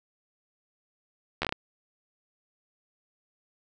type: slowing click train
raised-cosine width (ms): 0.3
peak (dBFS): -12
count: 6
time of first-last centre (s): 1.42-1.524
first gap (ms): 12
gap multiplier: 1.28
effects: none